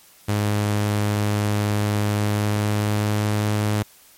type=tone with pitch glide; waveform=sawtooth; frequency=104 to 105.27 Hz; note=G#2 to G#2; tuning=+3 to +24 cents; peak=-15 dBFS; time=0.28-3.83 s; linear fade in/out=10 ms; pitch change=+21 cents; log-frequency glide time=2.08-3.35 s; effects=white hiss -51 dBFS RMS until 4.17 s + MP3 64 kbps